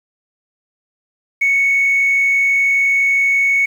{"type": "tone with frequency modulation", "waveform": "sine", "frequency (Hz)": 2217, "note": "C#7", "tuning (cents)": 0, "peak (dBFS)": -10, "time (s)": [1.41, 3.66], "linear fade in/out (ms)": 10, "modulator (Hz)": 47, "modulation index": 0.33, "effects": ["tanh soft clip ceiling -8 dBFS", "7-bit"]}